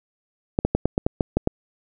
clicks, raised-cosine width 2 ms, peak -5 dBFS, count 9, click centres 0.589 / 0.65 / 0.75 / 0.856 / 0.979 / 1.065 / 1.208 / 1.37 / 1.474 s, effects none

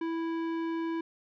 sine tone with tanh clipping, 329.6 Hz, E4, in tune, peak -32 dBFS, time 0.01-1.01 s, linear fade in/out 5 ms, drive 15 dB, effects none

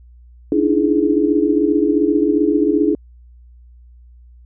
sine tone cluster, 290.2 / 305.4 / 332.9 / 419.3 Hz, D4 / D#4 / E4 / G#4, -21 / -32 / +17 / +17 cents, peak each -18 dBFS, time 0.52-2.95 s, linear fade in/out 2 ms, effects added 60 Hz sine -41 dBFS peak until 4.45 s

